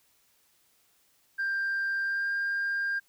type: tone with pitch glide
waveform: sine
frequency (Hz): 1586 to 1601.7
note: G6 to G6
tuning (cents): +20 to +37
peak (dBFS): -25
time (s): 1.38-3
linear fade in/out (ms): 20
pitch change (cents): +17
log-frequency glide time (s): 2.03-2.3
effects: tanh soft clip ceiling -25 dBFS + white hiss -67 dBFS RMS until 3.08 s